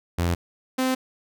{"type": "tone pair in turn", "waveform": "sawtooth", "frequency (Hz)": [86.4, 258.9], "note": ["F2", "C4"], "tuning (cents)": [-18, -18], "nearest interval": "octave + perfect fifth", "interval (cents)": 1900, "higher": "second", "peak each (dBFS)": -17, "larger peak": "neither", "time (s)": [[0.18, 0.35], [0.78, 0.95]], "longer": "neither", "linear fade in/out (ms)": 10, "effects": []}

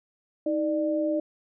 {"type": "tone pair together", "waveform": "sine", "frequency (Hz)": [315.5, 595], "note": ["D#4", "D5"], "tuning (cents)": [24, 22], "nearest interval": "major seventh", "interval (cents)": 1098, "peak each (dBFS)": -26, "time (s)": [0.46, 1.2], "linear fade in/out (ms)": 5, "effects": []}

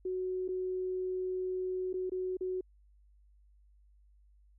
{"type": "tone with dropouts", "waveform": "sine", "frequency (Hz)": 370, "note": "F#4", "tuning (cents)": 0, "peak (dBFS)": -32, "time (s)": [0.05, 2.61], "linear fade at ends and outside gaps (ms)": 5, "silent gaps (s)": [[0.48, 0.487], [1.93, 1.939], [2.097, 2.118], [2.37, 2.408]], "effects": ["added 50 Hz sine -60 dBFS peak until 4.58 s"]}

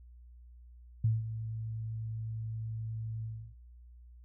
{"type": "tone with ADSR envelope", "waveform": "sine", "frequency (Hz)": 111.5, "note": "A2", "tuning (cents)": 23, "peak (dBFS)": -23, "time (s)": [1.04, 3.55], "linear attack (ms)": 5, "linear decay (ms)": 180, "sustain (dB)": -12, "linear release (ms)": 320, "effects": ["added 60 Hz sine -51 dBFS peak until 4.24 s"]}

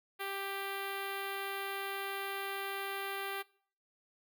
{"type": "tone with notch filter", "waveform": "5% pulse", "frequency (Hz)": 393.3, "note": "G4", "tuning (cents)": 6, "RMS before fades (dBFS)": -39, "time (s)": [0.19, 3.43], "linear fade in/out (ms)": 20, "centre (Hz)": 5700, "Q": 0.51, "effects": ["noise-tail reverb RT60 0.5 s tail -22 dB re dry"]}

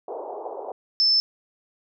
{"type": "band-pass noise", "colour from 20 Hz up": "pink", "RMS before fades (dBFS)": -34, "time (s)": [0.08, 0.72], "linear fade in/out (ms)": 2, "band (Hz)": [370, 910], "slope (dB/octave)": 48}
{"type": "tone", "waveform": "sine", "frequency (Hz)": 5274, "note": "E8", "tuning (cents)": 0, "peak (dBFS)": -16, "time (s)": [1, 1.2], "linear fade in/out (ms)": 0}
{"effects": []}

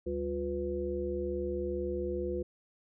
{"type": "harmonic tone with a mistuned harmonic", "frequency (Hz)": 71.1, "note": "C#2", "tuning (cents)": 45, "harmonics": [1, 3, 5, 7], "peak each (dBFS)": [-39, -41, -34, -37], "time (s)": [0.06, 2.43], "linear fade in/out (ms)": 10, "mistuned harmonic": 3, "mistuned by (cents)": -150, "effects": []}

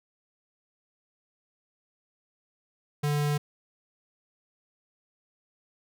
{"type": "tone", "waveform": "square", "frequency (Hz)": 146.83, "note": "D3", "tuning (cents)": 0, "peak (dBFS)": -25, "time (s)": [3.03, 3.38], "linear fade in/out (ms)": 10, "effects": []}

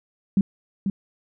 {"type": "tone with echo", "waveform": "sine", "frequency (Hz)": 196, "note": "G3", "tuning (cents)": 0, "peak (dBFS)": -14, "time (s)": [0.37, 0.41], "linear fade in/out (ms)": 2, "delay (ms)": 490, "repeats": 1, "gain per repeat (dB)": -6, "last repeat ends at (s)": 0.9, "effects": []}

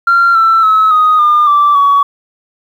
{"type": "tone with pitch steps", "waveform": "sine", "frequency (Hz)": [1380, 1334.5, 1290.6, 1248, 1206.9, 1167.2, 1128.7], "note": ["F6", "E6", "E6", "D#6", "D6", "D6", "C#6"], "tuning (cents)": [-21, 21, -37, 5, 47, -11, 31], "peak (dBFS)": -4, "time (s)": [0.07, 2.03], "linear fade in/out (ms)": 5, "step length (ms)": 280, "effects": ["tanh soft clip ceiling -2 dBFS", "7-bit"]}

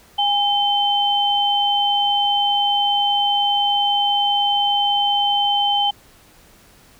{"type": "tone pair together", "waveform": "sine", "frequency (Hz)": [817, 3085], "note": ["G#5", "G7"], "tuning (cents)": [-29, -28], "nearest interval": "octave + major seventh", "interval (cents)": 2301, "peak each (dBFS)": -18, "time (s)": [0.18, 5.91], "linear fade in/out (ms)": 10, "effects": ["pink hiss -50 dBFS RMS until 6.99 s"]}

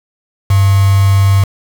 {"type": "tone with quantisation", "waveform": "sine", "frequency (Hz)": 98, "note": "G2", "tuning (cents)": 0, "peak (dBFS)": -6, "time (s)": [0.5, 1.44], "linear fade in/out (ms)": 5, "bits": 3, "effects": []}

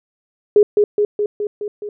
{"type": "tone with echo", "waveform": "sine", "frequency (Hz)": 415.3, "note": "G#4", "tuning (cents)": 0, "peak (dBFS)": -6, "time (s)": [0.56, 0.63], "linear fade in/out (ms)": 2, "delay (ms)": 210, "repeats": 6, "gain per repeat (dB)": -3, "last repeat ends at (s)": 1.89, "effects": []}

